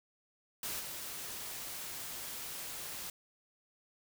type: noise with level steps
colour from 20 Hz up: white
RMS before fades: -39 / -43 dBFS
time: 0.63-3.1 s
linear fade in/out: 2 ms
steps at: 0.79 s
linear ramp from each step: 20 ms
effects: none